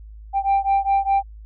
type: beating tone pair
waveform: sine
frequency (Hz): 786 / 790.9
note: G5 / G5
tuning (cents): +4 / +15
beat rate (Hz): 4.9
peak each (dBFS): -17 / -18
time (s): 0.33-1.23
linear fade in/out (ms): 50
effects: tanh soft clip ceiling -13 dBFS + added 53 Hz sine -37 dBFS peak until 1.45 s